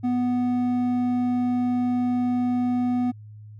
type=tone with hard clipping; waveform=sine; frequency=246.9 Hz; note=B3; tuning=in tune; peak=-22 dBFS; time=0.03-3.12 s; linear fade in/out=20 ms; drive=6 dB; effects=added 106 Hz sine -40 dBFS peak until 3.59 s

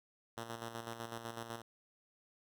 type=tone with tremolo; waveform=5% pulse; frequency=115.6 Hz; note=A#2; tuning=14 cents flat; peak=-30 dBFS; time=0.37-1.62 s; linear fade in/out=5 ms; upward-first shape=square; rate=8 Hz; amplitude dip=55%; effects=none

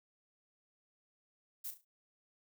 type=noise with echo; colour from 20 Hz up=violet; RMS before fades=-42 dBFS; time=1.64-1.71 s; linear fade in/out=10 ms; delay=35 ms; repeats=4; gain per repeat=-9 dB; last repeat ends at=1.85 s; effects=none

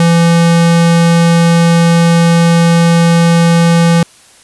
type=tone; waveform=square; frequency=168.6 Hz; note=E3; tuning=39 cents sharp; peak=-6 dBFS; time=0-4.03 s; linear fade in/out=2 ms; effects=white hiss -42 dBFS RMS until 4.43 s + resampled to 24000 Hz

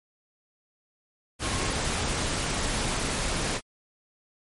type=tone in noise; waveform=sine; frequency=1077 Hz; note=C6; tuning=50 cents sharp; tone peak=-39 dBFS; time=1.4-1.75 s; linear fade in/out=50 ms; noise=pink; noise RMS=-28 dBFS; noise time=1.39-3.61 s; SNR=-14 dB; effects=MP3 48 kbps

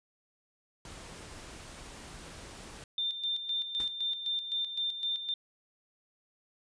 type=noise; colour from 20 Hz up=pink; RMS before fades=-47 dBFS; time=0.85-2.84 s; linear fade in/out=2 ms
type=tone with tremolo; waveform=sine; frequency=3591 Hz; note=A7; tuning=35 cents sharp; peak=-29 dBFS; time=2.98-5.34 s; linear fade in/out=2 ms; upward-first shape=square; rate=3.9 Hz; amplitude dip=60%
type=noise with exponential decay; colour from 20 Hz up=pink; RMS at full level=-43 dBFS; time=3.8-3.96 s; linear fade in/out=0 ms; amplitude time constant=34 ms
effects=resampled to 22050 Hz

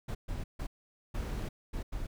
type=noise bursts at uneven times; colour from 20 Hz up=brown; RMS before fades=-36 dBFS; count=6; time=0.08-0.15 / 0.28-0.44 / 0.59-0.67 / 1.14-1.49 / 1.73-1.83 / 1.92-2.07 s; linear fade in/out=10 ms; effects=none

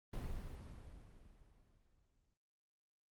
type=noise with exponential decay; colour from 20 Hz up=brown; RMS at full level=-41 dBFS; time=0.13-2.34 s; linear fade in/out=5 ms; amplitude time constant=480 ms; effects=noise-tail reverb RT60 0.4 s tail -18 dB re dry + Opus 32 kbps

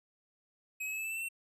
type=tone with pitch steps; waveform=square; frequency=2541 / 2565 / 2588 / 2612 / 2637 / 2661 / 2686 / 2711 Hz; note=D#7 / E7 / E7 / E7 / E7 / E7 / E7 / E7; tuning=+36 / -48 / -32 / -17 / 0 / +16 / +32 / +48 cents; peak=-36 dBFS; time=0.8-1.288 s; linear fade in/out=10 ms; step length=61 ms; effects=none

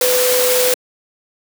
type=tone in noise; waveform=sine; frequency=501 Hz; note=B4; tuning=25 cents sharp; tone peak=-14 dBFS; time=0.01-0.74 s; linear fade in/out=2 ms; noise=white; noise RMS=-17 dBFS; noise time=0.01-0.74 s; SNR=0 dB; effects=high-pass 300 Hz 12 dB/octave

